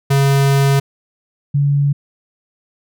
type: tone pair in turn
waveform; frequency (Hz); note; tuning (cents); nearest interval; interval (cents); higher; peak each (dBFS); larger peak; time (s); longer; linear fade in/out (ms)
square / sine; 138.3 / 142.35; C#3 / C#3; -4 / +46; unison; 50; second; -11; neither; 0.1-0.8 / 1.54-1.93; first; 10
effects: none